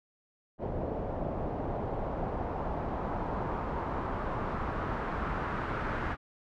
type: noise with low-pass filter sweep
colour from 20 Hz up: pink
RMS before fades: -34 dBFS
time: 0.58-6.17 s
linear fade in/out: 50 ms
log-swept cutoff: 610 to 1500 Hz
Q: 1.8
effects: none